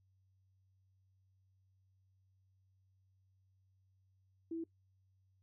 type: tone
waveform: sine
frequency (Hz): 329.6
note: E4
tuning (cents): 0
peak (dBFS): -38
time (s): 4.51-4.64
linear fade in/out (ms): 5
effects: noise-tail reverb RT60 0.1 s tail -20 dB re dry + added 95 Hz sine -70 dBFS peak until 5.42 s